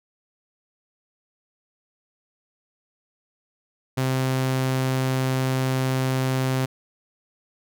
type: tone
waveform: sawtooth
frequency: 130.81 Hz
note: C3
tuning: in tune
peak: -17 dBFS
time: 3.97-6.66 s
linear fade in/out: 10 ms
effects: none